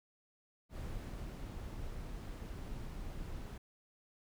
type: noise with ADSR envelope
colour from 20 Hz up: brown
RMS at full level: -42 dBFS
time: 0.69-3.58 s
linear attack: 91 ms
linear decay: 650 ms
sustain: -2 dB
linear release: 6 ms
effects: none